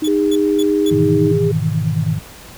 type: tone with pitch glide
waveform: sine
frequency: 309.4 to 312.6 Hz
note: D#4 to D#4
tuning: -10 to +8 cents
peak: -15 dBFS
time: 0.02-1.32 s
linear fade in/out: 5 ms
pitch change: +18 cents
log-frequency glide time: 0.75-0.99 s
type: tone bursts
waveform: sawtooth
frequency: 3424 Hz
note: A7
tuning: 48 cents flat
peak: -22 dBFS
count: 4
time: 0.04-0.902 s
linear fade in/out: 5 ms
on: 43 ms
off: 230 ms
type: tone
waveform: sine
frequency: 405.8 Hz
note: G#4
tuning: 40 cents flat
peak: -15 dBFS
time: 0.07-1.52 s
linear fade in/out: 10 ms
type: chord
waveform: sine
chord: E major seventh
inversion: first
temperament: equal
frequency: 103.83 / 123.47 / 155.56 / 164.81 Hz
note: G#2 / B2 / D#3 / E3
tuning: 0 / 0 / 0 / 0 cents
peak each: -21 / -23 / -18 / -22 dBFS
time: 0.91-2.19 s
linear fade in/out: 10 ms
effects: pink hiss -38 dBFS RMS until 2.57 s